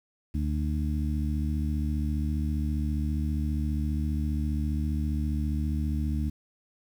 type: harmonic tone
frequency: 74.9 Hz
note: D2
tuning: 35 cents sharp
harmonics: 1 / 2 / 3 / 4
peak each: -27 / -34 / -33 / -37 dBFS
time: 0.34-6.3 s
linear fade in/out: 10 ms
effects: 9-bit